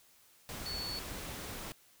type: tone in noise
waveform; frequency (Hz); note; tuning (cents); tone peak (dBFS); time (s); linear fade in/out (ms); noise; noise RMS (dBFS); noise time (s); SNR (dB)
sine; 4435; C#8; 0; -38; 0.66-0.99; 0; pink; -43; 0.49-1.72; +2
effects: white hiss -64 dBFS RMS until 2 s